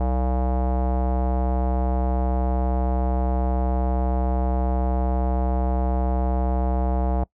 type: tone with low-pass filter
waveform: square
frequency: 63.6 Hz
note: C2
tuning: 48 cents flat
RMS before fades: -22 dBFS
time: 0-7.24 s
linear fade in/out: 5 ms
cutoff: 760 Hz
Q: 3.2
effects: noise-tail reverb RT60 0.1 s tail -23 dB re dry